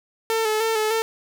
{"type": "tone with vibrato", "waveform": "sawtooth", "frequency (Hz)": 440, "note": "A4", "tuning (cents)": 0, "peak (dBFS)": -16, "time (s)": [0.3, 1.02], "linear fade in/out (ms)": 0, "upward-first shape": "square", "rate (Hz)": 3.3, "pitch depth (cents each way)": 34, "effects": []}